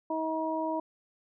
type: harmonic tone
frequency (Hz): 318.5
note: D#4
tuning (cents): +41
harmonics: 1 / 2 / 3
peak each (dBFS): -33 / -33 / -33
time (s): 0.1-0.8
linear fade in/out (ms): 5
effects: none